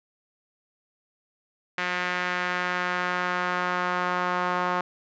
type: tone with band-pass filter sweep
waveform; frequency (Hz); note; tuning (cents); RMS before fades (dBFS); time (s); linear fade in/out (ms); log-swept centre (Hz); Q
sawtooth; 179.6; F3; +49; -27; 1.78-4.81; 2; 1900 to 1100; 1.8
effects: resampled to 16000 Hz